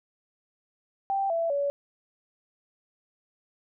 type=tone with pitch steps; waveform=sine; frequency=784 / 666.9 / 567.3 Hz; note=G5 / E5 / C#5; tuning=0 / +20 / +40 cents; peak=-24 dBFS; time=1.1-1.7 s; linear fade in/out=0 ms; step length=200 ms; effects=none